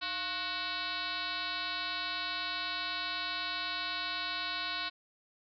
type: tone with frequency modulation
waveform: sine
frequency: 2640 Hz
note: E7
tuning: 2 cents sharp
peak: -33 dBFS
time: 0.01-4.9 s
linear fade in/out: 20 ms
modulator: 388 Hz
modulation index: 4.6
effects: none